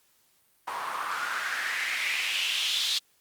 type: noise with band-pass filter sweep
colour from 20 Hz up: white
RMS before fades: -30 dBFS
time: 0.67-2.99 s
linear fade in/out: 10 ms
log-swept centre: 960 to 3900 Hz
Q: 3.8
effects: white hiss -66 dBFS RMS until 3.2 s + Opus 48 kbps